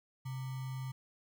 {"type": "tone with sample-and-hold", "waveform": "sine", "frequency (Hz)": 130.81, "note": "C3", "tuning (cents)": 0, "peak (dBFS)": -37, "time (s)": [0.25, 0.92], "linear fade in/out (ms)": 10, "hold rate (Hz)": 1050, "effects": []}